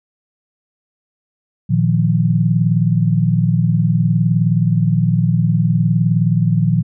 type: chord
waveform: sine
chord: Bb suspended fourth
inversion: none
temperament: just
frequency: 116.54 / 155.39 / 174.81 Hz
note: Bb2 / Eb3 / F3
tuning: 0 / -2 / +2 cents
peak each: -16 dBFS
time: 1.69-6.83 s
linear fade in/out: 20 ms
effects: none